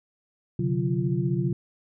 sine tone cluster, 129.5 / 144.4 / 181.7 / 345.5 Hz, C3 / D3 / F#3 / F4, -17 / -29 / -31 / -19 cents, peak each -27 / -27 / -28 / -31 dBFS, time 0.59-1.53 s, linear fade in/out 5 ms, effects none

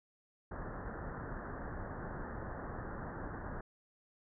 pink low-pass noise, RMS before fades -43 dBFS, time 0.51-3.61 s, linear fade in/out 5 ms, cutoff 1800 Hz, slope 96 dB/octave, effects none

